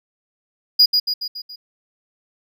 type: tone with echo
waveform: triangle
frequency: 4896 Hz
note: D#8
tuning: 29 cents flat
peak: -7 dBFS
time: 0.79-0.86 s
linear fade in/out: 10 ms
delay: 140 ms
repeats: 5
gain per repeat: -5 dB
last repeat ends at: 1.56 s
effects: none